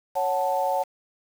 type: chord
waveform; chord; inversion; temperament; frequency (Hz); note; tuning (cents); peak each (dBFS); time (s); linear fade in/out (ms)
sine; F# minor; second; equal; 554.4 / 740 / 880; C#5 / F#5 / A5; 0 / 0 / 0; -26; 0.15-0.84; 20
effects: 7-bit